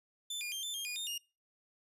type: tone with pitch steps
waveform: sawtooth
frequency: 3529 / 2420 / 3173 / 3534 / 3215 / 2448 / 3648 / 2841 Hz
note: A7 / D#7 / G7 / A7 / G7 / D#7 / A#7 / F7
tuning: +4 / -49 / +20 / +7 / +43 / -29 / -38 / +29 cents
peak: -34 dBFS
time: 0.3-1.18 s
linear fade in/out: 5 ms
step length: 110 ms
effects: noise-tail reverb RT60 0.3 s tail -23 dB re dry + resampled to 32000 Hz